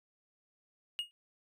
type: tone with exponential decay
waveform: triangle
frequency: 2864 Hz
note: F7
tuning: 43 cents sharp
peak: -27 dBFS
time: 0.99-1.11 s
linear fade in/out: 0 ms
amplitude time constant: 25 ms
effects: tanh soft clip ceiling -24 dBFS